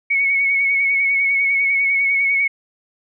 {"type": "tone with vibrato", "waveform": "sine", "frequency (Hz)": 2217, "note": "C#7", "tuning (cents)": 0, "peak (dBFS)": -14, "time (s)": [0.1, 2.48], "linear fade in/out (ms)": 10, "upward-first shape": "sine", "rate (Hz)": 10, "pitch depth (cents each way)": 31, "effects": []}